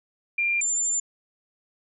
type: tone pair in turn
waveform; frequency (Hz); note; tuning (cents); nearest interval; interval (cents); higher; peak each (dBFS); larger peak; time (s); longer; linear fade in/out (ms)
sine; 2388 / 7206; D7 / A8; +28 / +40; octave + perfect fifth; 1912; second; -21 / -22; first; 0.38-0.61 / 0.61-1; second; 5
effects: none